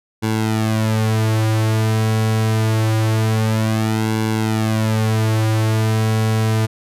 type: tone with flanger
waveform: sawtooth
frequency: 110 Hz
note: A2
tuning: in tune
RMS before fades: -17 dBFS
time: 0.22-6.67 s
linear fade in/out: 20 ms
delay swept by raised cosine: 1.6 to 5.8 ms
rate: 0.25 Hz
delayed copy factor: -1
effects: resampled to 32000 Hz